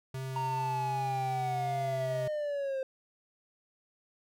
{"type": "tone with vibrato", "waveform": "square", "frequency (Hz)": 131.4, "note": "C3", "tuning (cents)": 8, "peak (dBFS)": -36, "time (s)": [0.14, 2.28], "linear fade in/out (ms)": 5, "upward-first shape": "sine", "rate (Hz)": 2.6, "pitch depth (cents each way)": 10}
{"type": "linear sweep", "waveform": "triangle", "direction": "down", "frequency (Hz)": [931, 523.3], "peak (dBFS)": -29, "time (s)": [0.36, 2.83], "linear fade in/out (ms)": 2}
{"effects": []}